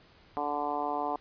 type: harmonic tone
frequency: 146.3 Hz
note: D3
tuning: 6 cents flat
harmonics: 2 / 3 / 4 / 5 / 6 / 7 / 8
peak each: -39 / -39 / -40 / -33 / -36 / -36 / -44 dBFS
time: 0.37-1.16 s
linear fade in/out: 0 ms
effects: pink hiss -59 dBFS RMS until 1.2 s + resampled to 11025 Hz